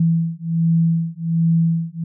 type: beating tone pair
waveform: sine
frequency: 164.81 / 166.11 Hz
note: E3 / E3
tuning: 0 / +14 cents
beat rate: 1.3 Hz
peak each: -18 dBFS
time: 0-2.04 s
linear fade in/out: 5 ms
effects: none